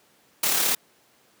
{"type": "noise with amplitude modulation", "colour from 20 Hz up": "white", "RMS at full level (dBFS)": -21, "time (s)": [0.43, 0.75], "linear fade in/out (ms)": 5, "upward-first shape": "sine", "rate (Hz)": 35.5, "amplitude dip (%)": 35, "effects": ["pink hiss -60 dBFS RMS until 1.4 s", "high-pass 200 Hz 12 dB/octave"]}